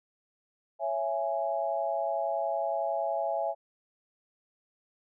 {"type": "chord", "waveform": "sine", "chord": "C# minor", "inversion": "none", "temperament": "just", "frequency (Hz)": [554.4, 665.2, 831.5], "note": ["C#5", "E5", "G#5"], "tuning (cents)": [0, 16, 2], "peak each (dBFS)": [-34, -30, -33], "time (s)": [0.79, 3.55], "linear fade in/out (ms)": 50, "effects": []}